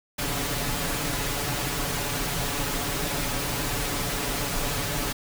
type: noise with comb filter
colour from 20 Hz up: pink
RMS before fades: -28 dBFS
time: 0.18-5.13 s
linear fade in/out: 10 ms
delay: 7 ms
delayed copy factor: +0.7
effects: none